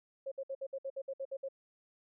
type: tone bursts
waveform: sine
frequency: 541 Hz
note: C#5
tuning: 42 cents flat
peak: -36 dBFS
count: 11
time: 0.26-1.487 s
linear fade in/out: 10 ms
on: 57 ms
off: 60 ms
effects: none